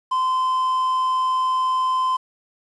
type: tone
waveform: triangle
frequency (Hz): 1031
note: C6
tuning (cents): -26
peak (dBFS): -16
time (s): 0.11-2.17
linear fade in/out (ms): 10
effects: resampled to 22050 Hz + 8-bit